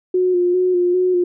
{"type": "tone with vibrato", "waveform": "sine", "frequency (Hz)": 360.3, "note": "F#4", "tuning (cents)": -46, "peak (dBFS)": -13, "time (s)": [0.14, 1.24], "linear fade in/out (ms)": 5, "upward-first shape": "square", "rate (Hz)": 2.5, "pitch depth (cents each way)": 27, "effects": []}